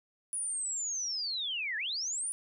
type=linear two-way sweep; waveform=sine; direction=down then up; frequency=9880 to 1661.2 to 9880 Hz; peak=-32 dBFS; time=0.33-2.32 s; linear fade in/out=0 ms; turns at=1.77 s; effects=none